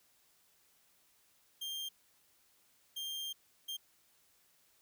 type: tone bursts at uneven times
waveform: 40% pulse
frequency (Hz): 3188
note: G7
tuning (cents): +28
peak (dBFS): -38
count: 3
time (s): 1.61-1.89 / 2.96-3.33 / 3.68-3.77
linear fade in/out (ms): 10
effects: white hiss -70 dBFS RMS until 4.81 s